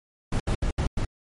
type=noise bursts at uneven times; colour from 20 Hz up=brown; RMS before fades=-24 dBFS; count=5; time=0.32-0.4 / 0.47-0.55 / 0.62-0.71 / 0.78-0.87 / 0.97-1.05 s; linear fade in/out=5 ms; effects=MP3 48 kbps